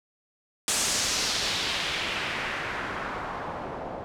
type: noise with low-pass filter sweep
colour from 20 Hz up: white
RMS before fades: -30 dBFS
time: 0.68-4.04 s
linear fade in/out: 0 ms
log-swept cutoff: 8200 to 650 Hz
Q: 1.5
effects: none